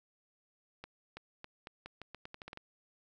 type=accelerating click train; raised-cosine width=0.3 ms; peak=-29 dBFS; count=13; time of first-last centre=0.84-2.574 s; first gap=330 ms; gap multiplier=0.83; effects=none